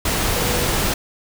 sine tone in noise, 489.5 Hz, B4, 15 cents flat, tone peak -27 dBFS, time 0.36-0.66 s, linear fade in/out 5 ms, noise pink, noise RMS -20 dBFS, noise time 0.05-0.94 s, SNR -10 dB, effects none

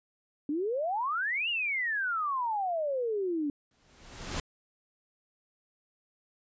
sine exponential two-way sweep, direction up then down, 280 to 2908 to 280 Hz, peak -28 dBFS, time 0.49-3.5 s, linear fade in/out 2 ms, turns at 1.49 s
pink noise with exponential growth, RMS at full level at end -32 dBFS, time 3.71-4.4 s, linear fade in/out 2 ms, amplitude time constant 150 ms
effects resampled to 16000 Hz

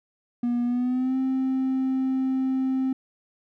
triangle tone with pitch glide, 240.8 to 262.6 Hz, B3 to C4, -44 to +6 cents, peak -19 dBFS, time 0.43-2.93 s, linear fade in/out 5 ms, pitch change +150 cents, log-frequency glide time 0.64-1.17 s, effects tanh soft clip ceiling -16 dBFS

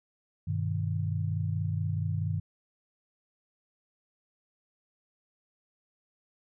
sine chord, G augmented, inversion none, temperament equal with one note detuned, 98.97 / 123.47 / 155.56 Hz, G2 / B2 / D#3, +17 / 0 / 0 cents, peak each -30 / -36 / -32 dBFS, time 0.47-2.4 s, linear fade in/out 10 ms, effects none

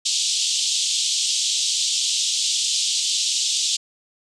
pink band-pass noise, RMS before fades -22 dBFS, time 0.05-3.77 s, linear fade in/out 10 ms, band 3100 to 8200 Hz, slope 48 dB/octave, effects none

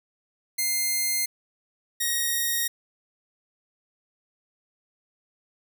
5% pulse tone pair in turn, 2100 / 1875.1 Hz, C7 / A#6, +6 / +10 cents, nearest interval major second, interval 196 cents, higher first, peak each -13 dBFS, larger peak neither, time 0.58-1.26 / 2-2.68 s, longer neither, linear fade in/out 10 ms, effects none

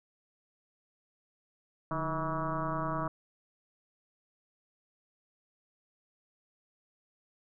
sine tone with frequency modulation, 641 Hz, E5, 49 cents flat, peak -30 dBFS, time 1.91-3.08 s, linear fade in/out 2 ms, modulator 164 Hz, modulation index 4.1, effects none

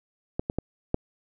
clicks, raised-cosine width 2 ms, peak -13 / -14 / -13 / -9 dBFS, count 4, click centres 0.395 / 0.499 / 0.586 / 0.944 s, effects none

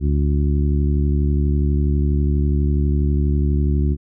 harmonic tone, 72.2 Hz, D2, 29 cents flat, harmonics 1 / 2 / 3 / 4 / 5, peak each -16 / -22 / -26 / -28 / -30 dBFS, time 0-3.97 s, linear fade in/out 50 ms, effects none

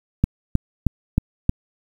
click train, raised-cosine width 5 ms, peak -3 dBFS, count 5, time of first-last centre 0.24-1.494 s, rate 3.19 Hz, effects 7-bit

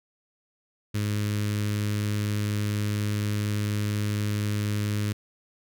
sawtooth tone with notch filter, 104.2 Hz, G#2, 6 cents sharp, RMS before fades -27 dBFS, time 0.94-5.13 s, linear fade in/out 10 ms, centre 760 Hz, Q 0.6, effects none

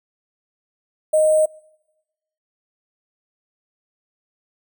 sine tone with sample-and-hold, 622.3 Hz, D#5, in tune, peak -12 dBFS, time 1.13-1.46 s, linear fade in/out 10 ms, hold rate 8820 Hz, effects noise-tail reverb RT60 1.0 s tail -25 dB re dry

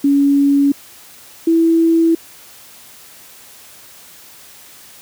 sine tone pair in turn, 281.3 / 329.7 Hz, C#4 / E4, +26 / 0 cents, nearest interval minor third, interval 274 cents, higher second, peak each -9 / -9 dBFS, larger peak neither, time 0.04-0.72 / 1.47-2.15 s, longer neither, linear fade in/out 5 ms, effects white hiss -41 dBFS RMS until 5.01 s + high-pass 60 Hz 12 dB/octave

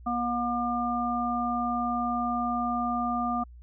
harmonic tone, 240 Hz, B3, 49 cents flat, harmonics 1 / 3 / 5, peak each -30 / -30 / -30 dBFS, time 0.06-3.44 s, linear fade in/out 10 ms, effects added 60 Hz sine -45 dBFS peak until 3.62 s

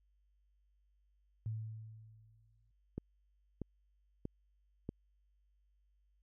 sine tone with exponential decay, 110 Hz, A2, in tune, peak -35 dBFS, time 1.46-2.71 s, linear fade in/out 0 ms, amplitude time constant 270 ms
click train, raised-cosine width 3 ms, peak -27 dBFS, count 4, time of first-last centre 2.98-4.891 s, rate 1.57 Hz
effects added 50 Hz sine -70 dBFS peak until 6.22 s

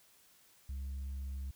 sine tone, 67.6 Hz, C#2, 43 cents flat, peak -35 dBFS, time 0.69-1.51 s, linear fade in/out 5 ms, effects tanh soft clip ceiling -37 dBFS + white hiss -65 dBFS RMS until 1.55 s

